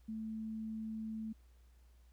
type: tone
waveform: sine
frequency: 220 Hz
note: A3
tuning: in tune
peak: -39 dBFS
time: 0.08-1.33 s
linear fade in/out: 10 ms
effects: added 60 Hz sine -60 dBFS peak until 2.12 s + pink hiss -75 dBFS RMS until 2.12 s